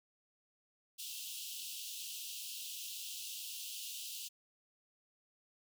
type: high-pass noise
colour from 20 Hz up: pink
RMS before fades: -45 dBFS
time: 0.98-4.29 s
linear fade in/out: 20 ms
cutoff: 2700 Hz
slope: 96 dB/octave
effects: none